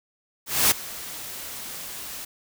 white noise with ADSR envelope, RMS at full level -17 dBFS, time 0.46-2.25 s, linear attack 250 ms, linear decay 13 ms, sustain -19 dB, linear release 7 ms, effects none

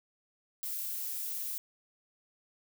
violet noise, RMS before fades -37 dBFS, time 0.63-1.58 s, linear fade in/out 0 ms, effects none

